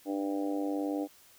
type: harmonic tone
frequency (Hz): 99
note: G2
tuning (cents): +18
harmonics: 3 / 4 / 5 / 6 / 7 / 8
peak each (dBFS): -31 / -44 / -38 / -42 / -43 / -43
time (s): 0.05-1.08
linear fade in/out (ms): 50
effects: white hiss -59 dBFS RMS until 1.38 s